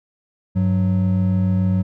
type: tone pair together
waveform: triangle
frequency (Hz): 98 / 185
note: G2 / F#3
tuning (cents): 0 / 0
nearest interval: major seventh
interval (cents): 1100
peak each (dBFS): -16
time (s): 0.55-1.83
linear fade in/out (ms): 20
effects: none